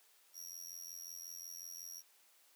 sawtooth tone with amplitude modulation, 5670 Hz, F8, 25 cents sharp, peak -40 dBFS, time 0.33-2.03 s, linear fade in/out 50 ms, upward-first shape sine, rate 85.5 Hz, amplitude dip 100%, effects white hiss -68 dBFS RMS until 2.55 s + high-pass 400 Hz 12 dB/octave

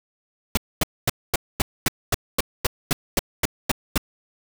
pink noise bursts, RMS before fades -19 dBFS, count 14, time 0.55-3.978 s, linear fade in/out 2 ms, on 22 ms, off 240 ms, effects none

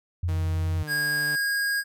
sine tone with vibrato, 87.31 Hz, F2, in tune, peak -23 dBFS, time 0.23-0.83 s, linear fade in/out 5 ms, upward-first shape sine, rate 2.5 Hz, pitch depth 9 cents each way
sawtooth tone with pitch glide, 157.7 to 147.99 Hz, D#3 to D3, +24 to +14 cents, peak -31 dBFS, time 0.28-1.36 s, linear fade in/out 10 ms, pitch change -110 cents, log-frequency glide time 0.77-0.92 s
square tone, 1634 Hz, G#6, 29 cents flat, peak -24 dBFS, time 0.87-1.84 s, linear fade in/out 50 ms
effects none

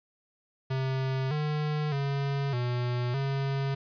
square tone with pitch steps, 132.4 / 150.9 / 139.3 / 122.5 / 137.2 Hz, C3 / D3 / C#3 / B2 / C#3, +21 / +47 / +9 / -14 / -17 cents, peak -28 dBFS, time 0.7-3.75 s, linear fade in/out 10 ms, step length 610 ms, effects resampled to 11025 Hz + 9-bit

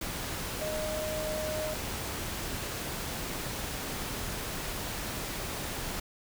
sine tone in noise, 619 Hz, D#5, 9 cents flat, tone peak -33 dBFS, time 0.61-1.74 s, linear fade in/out 5 ms, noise pink, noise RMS -36 dBFS, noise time 0.01-6 s, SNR 0 dB, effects none

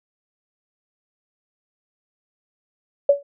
sine tone with exponential decay, 567 Hz, C#5, 39 cents sharp, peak -7 dBFS, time 3.09-3.23 s, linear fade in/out 5 ms, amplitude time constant 30 ms, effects none

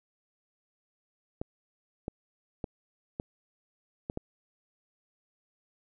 clicks, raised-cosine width 2 ms, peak -20 dBFS, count 6, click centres 1.415 / 2.081 / 2.642 / 3.199 / 4.099 / 4.174 s, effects none

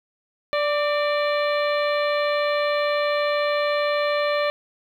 harmonic tone with a mistuned harmonic, 586 Hz, D5, 4 cents flat, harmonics 1 / 2 / 3 / 4 / 5 / 6 / 7, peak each -21 / -27 / -30 / -31 / -38 / -36 / -36 dBFS, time 0.53-4.5 s, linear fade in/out 0 ms, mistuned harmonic 3, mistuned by +44 cents, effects 9-bit

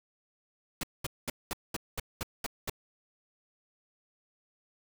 pink noise bursts, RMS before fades -34 dBFS, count 9, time 0.81-2.697 s, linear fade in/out 2 ms, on 23 ms, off 210 ms, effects none

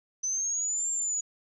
sine exponential two-way sweep, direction up then down, 6050 to 7400 to 6800 Hz, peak -27 dBFS, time 0.23-1.21 s, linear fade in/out 10 ms, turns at 0.91 s, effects none

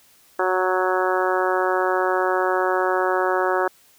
harmonic tone, 185 Hz, F#3, in tune, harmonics 2 / 3 / 4 / 5 / 6 / 7 / 8 / 9, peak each -23 / -25 / -26 / -27 / -28 / -28 / -29 / -30 dBFS, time 0.39-3.68 s, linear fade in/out 5 ms, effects white hiss -55 dBFS RMS until 3.98 s

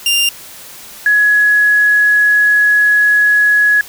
sawtooth / sine tone pair in turn, 2794 / 1681.6 Hz, F7 / G#6, 0 / +21 cents, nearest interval major sixth, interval 879 cents, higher first, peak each -7 dBFS, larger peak neither, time 0.06-0.29 / 1.06-3.81 s, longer second, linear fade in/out 2 ms, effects white hiss -34 dBFS RMS until 3.88 s

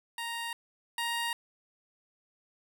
15% pulse tone pair in turn, 932.3 / 936.2 Hz, A#5 / A#5, 0 / +7 cents, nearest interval unison, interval 7 cents, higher second, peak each -28 / -24 dBFS, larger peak second, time 0.18-0.53 / 0.98-1.33 s, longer neither, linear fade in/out 2 ms, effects none

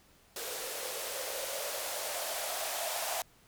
violet noise with band-pass filter sweep, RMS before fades -37 dBFS, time 0.36-3.22 s, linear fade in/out 2 ms, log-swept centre 460 to 710 Hz, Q 5.9, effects pink hiss -63 dBFS RMS until 3.47 s

